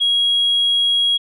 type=tone; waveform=sine; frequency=3300 Hz; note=G#7; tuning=12 cents flat; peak=-12 dBFS; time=0-1.18 s; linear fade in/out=20 ms; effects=tanh soft clip ceiling -10 dBFS